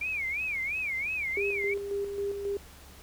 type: tone with vibrato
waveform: sine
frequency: 2311 Hz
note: D7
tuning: 28 cents flat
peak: -29 dBFS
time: 0.01-1.74 s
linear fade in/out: 5 ms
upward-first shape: sine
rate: 2.9 Hz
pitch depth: 190 cents each way
type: tone with tremolo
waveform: sine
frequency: 401.3 Hz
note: G4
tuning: 41 cents sharp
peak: -28 dBFS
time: 1.37-2.57 s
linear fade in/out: 2 ms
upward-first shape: square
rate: 3.7 Hz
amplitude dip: 45%
effects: added 69 Hz sine -52 dBFS peak until 3.02 s + pink hiss -52 dBFS RMS until 3.02 s